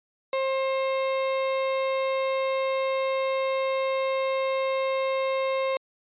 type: tone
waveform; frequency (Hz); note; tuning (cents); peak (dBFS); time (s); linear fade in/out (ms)
35% pulse; 532; C5; +29; -22; 0.33-5.77; 2
effects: resampled to 8000 Hz